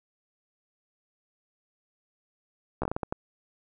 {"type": "slowing click train", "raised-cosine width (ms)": 1, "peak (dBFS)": -15, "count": 8, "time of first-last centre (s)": [2.82, 3.125], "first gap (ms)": 14, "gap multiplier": 1.37, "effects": []}